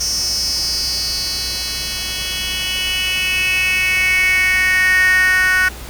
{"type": "tone with high-pass filter sweep", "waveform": "10% pulse", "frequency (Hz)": 370, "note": "F#4", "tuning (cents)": 0, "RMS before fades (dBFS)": -17, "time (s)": [0, 5.69], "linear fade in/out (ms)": 10, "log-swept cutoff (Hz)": [5700, 1600], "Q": 6.5, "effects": ["added 60 Hz sine -32 dBFS peak until 5.89 s", "pink hiss -34 dBFS RMS until 5.89 s"]}